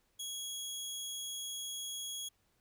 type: tone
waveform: 20% pulse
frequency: 3322 Hz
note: G#7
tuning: in tune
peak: -34 dBFS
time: 0.19-2.29 s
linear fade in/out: 10 ms
effects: pink hiss -75 dBFS RMS until 2.6 s